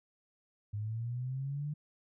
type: linear sweep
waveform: sine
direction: up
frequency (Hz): 102.1 to 150.6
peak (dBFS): -34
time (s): 0.73-1.74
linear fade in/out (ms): 10
effects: none